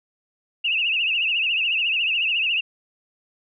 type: tone with vibrato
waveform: sine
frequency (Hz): 2706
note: E7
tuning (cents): +45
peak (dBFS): -19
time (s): 0.64-2.61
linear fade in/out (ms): 10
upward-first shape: triangle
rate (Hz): 14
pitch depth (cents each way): 140
effects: none